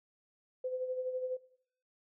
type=tone with tremolo; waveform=sine; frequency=510 Hz; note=C5; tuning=44 cents flat; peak=-32 dBFS; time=0.64-1.37 s; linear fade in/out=5 ms; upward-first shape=sine; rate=12 Hz; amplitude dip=60%; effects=noise-tail reverb RT60 0.6 s tail -17 dB re dry